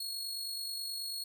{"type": "tone with amplitude modulation", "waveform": "sawtooth", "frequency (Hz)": 4325, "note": "C#8", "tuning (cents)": -43, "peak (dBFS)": -32, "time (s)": [0, 1.24], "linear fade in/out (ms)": 5, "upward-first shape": "sine", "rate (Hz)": 49.3, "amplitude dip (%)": 40, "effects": []}